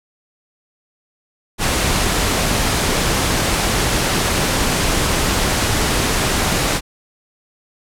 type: noise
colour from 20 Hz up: pink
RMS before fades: -17 dBFS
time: 1.58-6.81 s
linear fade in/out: 50 ms
effects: low-pass 11000 Hz 12 dB/octave